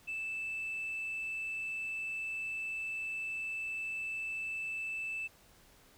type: tone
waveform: sine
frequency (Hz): 2637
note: E7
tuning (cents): 0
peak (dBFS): -34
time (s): 0.07-5.28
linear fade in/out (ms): 20
effects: tanh soft clip ceiling -33 dBFS + pink hiss -62 dBFS RMS until 5.97 s